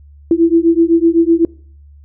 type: beating tone pair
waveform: sine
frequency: 329.6 / 337.5 Hz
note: E4 / E4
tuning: 0 / +41 cents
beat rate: 7.9 Hz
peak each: -11 dBFS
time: 0.31-1.45 s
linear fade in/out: 2 ms
effects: noise-tail reverb RT60 0.5 s tail -24 dB re dry + added 72 Hz sine -38 dBFS peak until 2.04 s